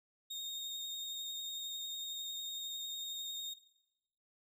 35% pulse tone with vibrato, 3700 Hz, A#7, 14 cents flat, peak -39 dBFS, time 0.3-3.54 s, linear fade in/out 10 ms, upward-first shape triangle, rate 11 Hz, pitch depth 20 cents each way, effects noise-tail reverb RT60 0.9 s tail -18 dB re dry

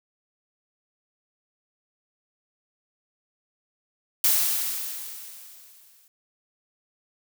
blue noise with exponential decay, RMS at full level -19 dBFS, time 4.24-6.08 s, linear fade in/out 2 ms, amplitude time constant 400 ms, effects none

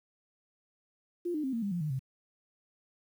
sine tone with pitch steps, 349.2 / 304 / 264.6 / 230.4 / 200.6 / 174.6 / 152 / 132.32 Hz, F4 / D#4 / C4 / A#3 / G3 / F3 / D#3 / C3, 0 / -40 / +20 / -20 / +40 / 0 / -40 / +20 cents, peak -30 dBFS, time 1.25-1.994 s, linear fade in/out 10 ms, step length 93 ms, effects 10-bit

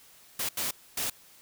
white noise bursts at uneven times, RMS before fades -31 dBFS, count 3, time 0.39-0.49 / 0.57-0.71 / 0.97-1.1 s, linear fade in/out 5 ms, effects white hiss -56 dBFS RMS until 1.41 s

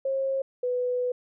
sine tone pair in turn, 538 / 496.1 Hz, C5 / B4, +48 / +8 cents, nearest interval minor second, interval 140 cents, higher first, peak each -24 dBFS, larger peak neither, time 0.05-0.42 / 0.63-1.12 s, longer second, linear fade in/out 5 ms, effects none

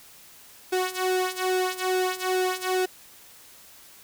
sawtooth tone with flanger, 370 Hz, F#4, in tune, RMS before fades -26 dBFS, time 0.72-2.86 s, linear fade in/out 10 ms, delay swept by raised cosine 1.7 to 2.7 ms, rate 2.4 Hz, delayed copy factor -0.75, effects white hiss -50 dBFS RMS until 4.03 s

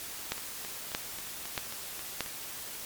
two click trains, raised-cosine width 0.2 ms, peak -23 / -12 dBFS, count 8 / 4, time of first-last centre 0.38-2.262 / 0.32-2.207 s, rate 3.72 / 1.59 Hz, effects white hiss -41 dBFS RMS until 2.85 s + MP3 96 kbps

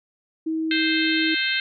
sine tone, 319.7 Hz, D#4, 47 cents sharp, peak -22 dBFS, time 0.46-1.35 s, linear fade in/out 10 ms
harmonic tone, 523.3 Hz, C5, in tune, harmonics 3 / 4 / 5 / 6 / 7 / 8, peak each -26 / -27 / -28 / -29 / -29 / -30 dBFS, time 0.71-1.6 s, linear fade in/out 2 ms
effects none

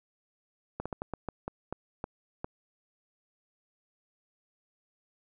slowing click train, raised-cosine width 1 ms, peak -20 dBFS, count 10, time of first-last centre 0.8-2.445 s, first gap 56 ms, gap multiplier 1.28, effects none

